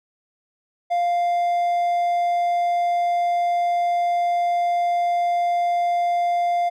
triangle tone, 698.5 Hz, F5, in tune, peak -16 dBFS, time 0.9-6.7 s, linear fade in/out 20 ms, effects none

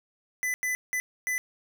square tone bursts at uneven times, 2004 Hz, B6, 25 cents sharp, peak -27 dBFS, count 4, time 0.43-0.54 / 0.63-0.75 / 0.93-1 / 1.27-1.38 s, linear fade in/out 0 ms, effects none

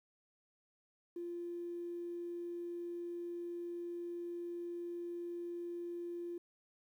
triangle tone, 346.2 Hz, F4, 15 cents flat, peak -36 dBFS, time 1.16-6.38 s, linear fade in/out 5 ms, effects tanh soft clip ceiling -38 dBFS + 12-bit

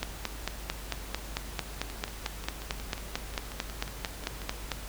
two click trains, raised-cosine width 0.2 ms, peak -12 / -23 dBFS, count 22 / 15, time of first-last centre 0.03-4.717 / 1.9-4.418 s, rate 4.48 / 5.56 Hz, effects added 50 Hz sine -41 dBFS peak until 4.88 s + pink hiss -44 dBFS RMS until 4.88 s

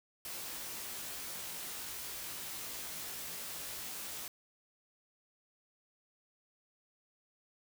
white noise with comb filter, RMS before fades -43 dBFS, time 0.25-4.28 s, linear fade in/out 2 ms, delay 18 ms, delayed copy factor +0.75, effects none

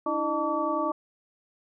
sine tone cluster, 293.9 / 324.9 / 609 / 890 / 1146 Hz, D4 / E4 / D#5 / A5 / D6, +1 / -25 / -37 / +20 / -43 cents, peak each -34 / -31 / -30 / -33 / -29 dBFS, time 0.06-0.92 s, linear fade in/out 5 ms, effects none

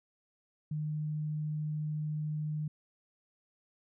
sine tone, 152.3 Hz, D#3, 37 cents flat, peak -32 dBFS, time 0.71-2.68 s, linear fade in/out 5 ms, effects none

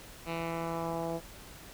10% pulse tone with low-pass filter sweep, 166.3 Hz, E3, 16 cents sharp, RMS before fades -35 dBFS, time 0.25-1.21 s, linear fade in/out 50 ms, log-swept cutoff 3200 to 590 Hz, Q 1.5, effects added 50 Hz sine -58 dBFS peak until 1.73 s + pink hiss -50 dBFS RMS until 1.73 s

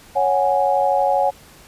sine chord, C# suspended fourth, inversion none, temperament just, 554.4 / 739.2 / 831.5 Hz, C#5 / F#5 / G#5, 0 / -2 / +2 cents, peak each -19 dBFS, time 0.15-1.31 s, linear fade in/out 20 ms, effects pink hiss -46 dBFS RMS until 1.67 s + resampled to 32000 Hz

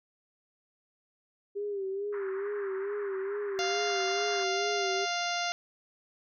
sine tone with vibrato, 397.7 Hz, G4, 25 cents sharp, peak -31 dBFS, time 1.55-5.06 s, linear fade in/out 20 ms, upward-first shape sine, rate 2.3 Hz, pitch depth 67 cents each way
white band-pass noise, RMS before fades -46 dBFS, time 2.12-4.45 s, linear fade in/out 20 ms, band 1000 to 1800 Hz, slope 48 dB/octave
harmonic tone, 698.5 Hz, F5, in tune, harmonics 1 / 2 / 3 / 4 / 5 / 6 / 7 / 8 / 9, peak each -33 / -36 / -38 / -39 / -40 / -41 / -41 / -42 / -43 dBFS, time 3.59-5.52 s, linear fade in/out 0 ms
effects none

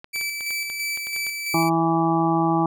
clicks, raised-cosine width 0.3 ms, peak -23 dBFS, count 10, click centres 0.044 / 0.16 / 0.212 / 0.408 / 0.507 / 0.7 / 0.974 / 1.07 / 1.163 / 1.267 s
sawtooth tone with tremolo, 2314 Hz, D7, 26 cents flat, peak -21 dBFS, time 0.13-1.7 s, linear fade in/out 20 ms, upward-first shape square, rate 3 Hz, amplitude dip 35%
harmonic tone, 164.81 Hz, E3, in tune, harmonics 1 / 2 / 4 / 5 / 6 / 7, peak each -24 / -21 / -30 / -23 / -31 / -27 dBFS, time 1.54-2.66 s, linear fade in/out 2 ms
effects none

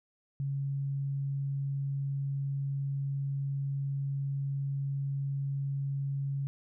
sine tone, 138.59 Hz, C#3, in tune, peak -30 dBFS, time 0.4-6.47 s, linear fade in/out 0 ms, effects none

